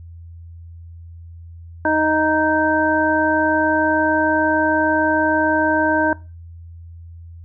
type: harmonic tone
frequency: 311.1 Hz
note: D#4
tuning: in tune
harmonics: 1 / 2 / 3 / 5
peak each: -20 / -20 / -20 / -20 dBFS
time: 1.85-6.13 s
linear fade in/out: 2 ms
effects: noise-tail reverb RT60 0.3 s tail -21 dB re dry + added 84 Hz sine -35 dBFS peak until 7.44 s